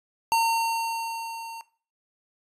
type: tone with level ramp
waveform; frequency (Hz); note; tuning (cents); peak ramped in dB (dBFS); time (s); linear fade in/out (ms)
square; 913; A#5; -36; -19 to -37; 0.32-1.61; 0
effects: noise-tail reverb RT60 0.4 s tail -18 dB re dry + resampled to 32000 Hz